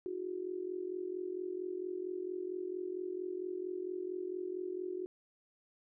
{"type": "tone with amplitude modulation", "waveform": "sine", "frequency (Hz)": 365, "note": "F#4", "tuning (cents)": -24, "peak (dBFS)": -33, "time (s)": [0.06, 5.06], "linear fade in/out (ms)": 0, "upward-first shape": "sine", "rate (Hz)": 44.4, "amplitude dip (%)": 80, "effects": []}